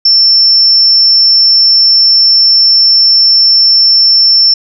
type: tone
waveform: sine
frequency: 5380 Hz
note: E8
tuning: 34 cents sharp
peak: -3 dBFS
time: 0.05-4.54 s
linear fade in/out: 5 ms
effects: none